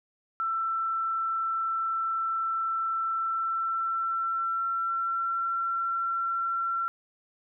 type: tone with pitch glide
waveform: sine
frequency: 1336 to 1357 Hz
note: E6 to E6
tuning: +23 to +50 cents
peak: -26 dBFS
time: 0.4-6.88 s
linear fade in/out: 0 ms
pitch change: +27 cents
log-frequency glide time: 3.1-5.45 s
effects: none